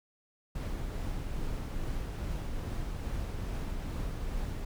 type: noise with tremolo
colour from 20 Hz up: brown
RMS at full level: -34 dBFS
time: 0.55-4.65 s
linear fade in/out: 5 ms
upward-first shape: triangle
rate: 2.4 Hz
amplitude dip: 25%
effects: none